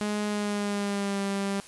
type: tone with pitch glide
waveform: sawtooth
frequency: 208.8 to 197.99 Hz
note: G#3 to G3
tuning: +10 to +18 cents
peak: -23 dBFS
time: 0.01-1.6 s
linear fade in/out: 0 ms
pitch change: -92 cents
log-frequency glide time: 0.26-1.21 s
effects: white hiss -48 dBFS RMS until 1.67 s + resampled to 24000 Hz